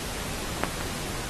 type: clicks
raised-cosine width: 0.5 ms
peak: -7 / -16 dBFS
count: 2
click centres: 0.636 / 0.81 s
effects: pink hiss -34 dBFS RMS until 1.29 s + AAC 32 kbps